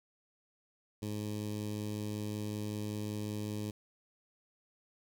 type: tone with notch filter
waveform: 15% pulse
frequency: 105.3 Hz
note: G#2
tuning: 24 cents sharp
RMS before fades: -38 dBFS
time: 1.02-3.71 s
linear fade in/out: 5 ms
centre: 1400 Hz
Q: 0.53
effects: none